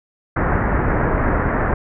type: low-pass noise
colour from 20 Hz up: pink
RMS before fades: -18 dBFS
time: 0.36-1.74 s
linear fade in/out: 5 ms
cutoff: 1900 Hz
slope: 48 dB/octave
effects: none